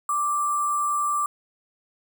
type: tone with sample-and-hold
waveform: sine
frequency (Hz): 1174.7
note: D6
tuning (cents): 0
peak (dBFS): -21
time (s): 0.09-1.26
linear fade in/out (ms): 2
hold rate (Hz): 8820
effects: none